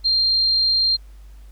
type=tone; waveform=sine; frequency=4186 Hz; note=C8; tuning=in tune; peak=-15 dBFS; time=0.04-0.97 s; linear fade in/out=20 ms; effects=added 50 Hz sine -39 dBFS peak until 1.51 s + pink hiss -58 dBFS RMS until 1.51 s